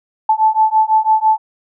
sine beating tone pair, 870 / 876 Hz, A5 / A5, -20 / -8 cents, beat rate 6 Hz, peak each -13 dBFS, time 0.29-1.38 s, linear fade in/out 5 ms, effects none

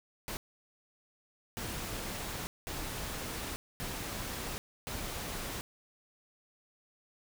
pink noise bursts at uneven times, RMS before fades -39 dBFS, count 5, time 0.28-0.37 / 1.57-2.47 / 2.67-3.56 / 3.8-4.58 / 4.87-5.61 s, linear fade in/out 0 ms, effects none

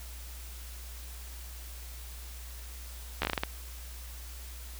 slowing click train, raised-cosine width 0.3 ms, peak -12 dBFS, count 8, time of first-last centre 3.22-3.435 s, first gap 13 ms, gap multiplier 1.28, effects added 60 Hz sine -42 dBFS peak until 4.79 s + white hiss -49 dBFS RMS until 4.79 s

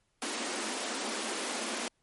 pink high-pass noise, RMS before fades -35 dBFS, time 0.22-1.88 s, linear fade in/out 0 ms, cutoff 210 Hz, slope 96 dB/octave, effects pink hiss -75 dBFS RMS until 2.02 s + MP3 48 kbps

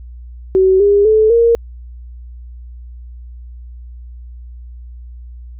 sine tone with pitch steps, 378.2 / 405.3 / 434.4 / 465.6 Hz, F#4 / G#4 / A4 / A#4, +38 / -42 / -22 / -2 cents, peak -7 dBFS, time 0.55-1.55 s, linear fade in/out 0 ms, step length 250 ms, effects added 60 Hz sine -30 dBFS peak until 5.59 s

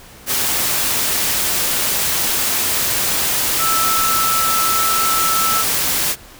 sine tone in noise, 1318.5 Hz, E6, in tune, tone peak -17 dBFS, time 3.58-5.65 s, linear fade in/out 50 ms, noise white, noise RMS -18 dBFS, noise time 0.26-6.16 s, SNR -2 dB, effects pink hiss -41 dBFS RMS until 6.39 s

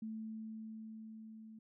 sine tone with level ramp, 220 Hz, A3, in tune, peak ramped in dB -40 to -51 dBFS, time 0.02-1.59 s, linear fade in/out 5 ms, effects none

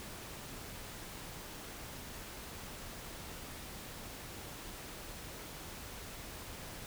silence, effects pink hiss -47 dBFS RMS until 6.86 s

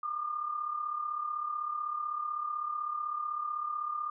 sine tone pair together, 1177.1 / 1213 Hz, D6 / D#6, +4 / -44 cents, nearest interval minor second, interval 52 cents, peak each -39 / -33 dBFS, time 0.03-4.1 s, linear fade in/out 5 ms, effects none

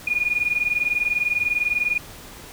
sine tone pair together, 2435 / 2455 Hz, D#7 / D#7, -38 / -24 cents, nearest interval unison, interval 14 cents, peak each -22 / -23 dBFS, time 0.07-1.98 s, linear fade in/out 5 ms, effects pink hiss -41 dBFS RMS until 2.52 s

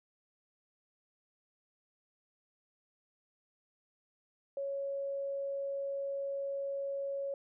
sine tone, 554.4 Hz, C#5, in tune, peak -34 dBFS, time 4.57-7.34 s, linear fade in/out 2 ms, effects none

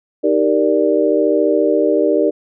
sine chord, Eb major seventh, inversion none, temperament equal, 311.1 / 392 / 466.2 / 587.3 Hz, Eb4 / G4 / Bb4 / D5, 0 / 0 / 0 / 0 cents, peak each -17 dBFS, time 0.23-2.31 s, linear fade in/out 20 ms, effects none

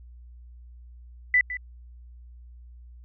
sine tone with echo, 1989 Hz, B6, 12 cents sharp, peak -16 dBFS, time 1.34-1.41 s, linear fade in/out 2 ms, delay 160 ms, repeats 1, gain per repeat -13 dB, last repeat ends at 1.57 s, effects added 60 Hz sine -44 dBFS peak until 3.04 s

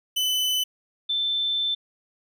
40% pulse / sine tone pair in turn, 3011 / 3540 Hz, F#7 / A7, +30 / +10 cents, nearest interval minor third, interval 280 cents, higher second, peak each -21 / -22 dBFS, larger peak first, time 0.16-0.64 / 1.09-1.75 s, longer second, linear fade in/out 10 ms, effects none

